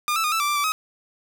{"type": "tone with pitch steps", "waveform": "sawtooth", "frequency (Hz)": [1210, 1318, 1226, 1321, 1170, 1180, 1160, 1269], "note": ["D#6", "E6", "D#6", "E6", "D6", "D6", "D6", "D#6"], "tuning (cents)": [-49, -1, -26, 3, -7, 8, -22, 34], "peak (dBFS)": -17, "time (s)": [0.08, 0.72], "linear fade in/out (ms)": 0, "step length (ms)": 80, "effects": []}